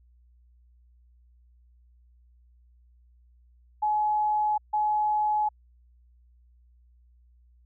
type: tone pair in turn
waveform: sine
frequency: 847 / 847 Hz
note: G#5 / G#5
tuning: +34 / +34 cents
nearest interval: unison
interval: 0 cents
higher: neither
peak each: -22 / -22 dBFS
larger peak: neither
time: 3.82-4.58 / 4.73-5.49 s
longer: neither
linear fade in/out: 10 ms
effects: added 60 Hz sine -56 dBFS peak until 7.65 s